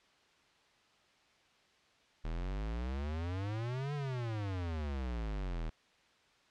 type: exponential two-way sweep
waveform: square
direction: up then down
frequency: 38.5 to 148.4 to 38.5 Hz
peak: -36 dBFS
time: 2.24-5.7 s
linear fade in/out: 10 ms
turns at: 3.94 s
effects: white hiss -67 dBFS RMS until 6.5 s + low-pass 4000 Hz 12 dB/octave